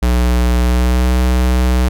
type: tone with pitch glide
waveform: square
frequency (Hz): 60.8 to 62.51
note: B1 to B1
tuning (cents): -26 to +22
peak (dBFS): -11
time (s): 0.02-1.89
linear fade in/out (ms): 10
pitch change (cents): +48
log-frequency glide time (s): 0.6-1.11
effects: none